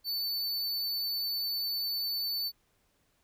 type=tone; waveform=square; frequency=4505 Hz; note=C#8; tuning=27 cents sharp; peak=-31 dBFS; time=0.04-2.52 s; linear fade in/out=50 ms; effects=pink hiss -72 dBFS RMS until 3.23 s